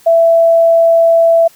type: tone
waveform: sine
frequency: 665 Hz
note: E5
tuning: 15 cents sharp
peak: -5 dBFS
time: 0.06-1.48 s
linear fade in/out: 10 ms
effects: white hiss -45 dBFS RMS until 1.55 s